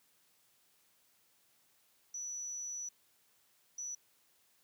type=tone bursts at uneven times; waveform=sine; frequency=5920 Hz; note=F#8; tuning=in tune; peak=-39 dBFS; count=2; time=2.14-2.89 / 3.78-3.95 s; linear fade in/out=5 ms; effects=white hiss -71 dBFS RMS until 4.63 s + high-pass 80 Hz 12 dB/octave